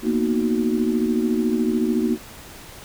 sine chord, B major seventh, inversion third, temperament equal, 233.1 / 246.9 / 311.1 / 370 Hz, A#3 / B3 / D#4 / F#4, 0 / 0 / 0 / 0 cents, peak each -21 / -26 / -24 / -25 dBFS, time 0.02-2.18 s, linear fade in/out 50 ms, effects pink hiss -41 dBFS RMS until 2.84 s

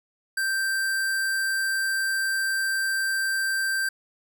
square tone, 1568 Hz, G6, in tune, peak -24 dBFS, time 0.37-3.89 s, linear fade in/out 5 ms, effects none

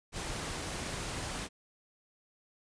pink noise, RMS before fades -38 dBFS, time 0.12-1.49 s, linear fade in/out 50 ms, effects resampled to 22050 Hz

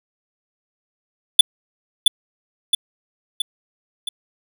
square tone with echo, 3473 Hz, A7, 23 cents flat, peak -3 dBFS, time 1.39-1.41 s, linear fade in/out 5 ms, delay 670 ms, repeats 4, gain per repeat -5 dB, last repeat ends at 4.09 s, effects none

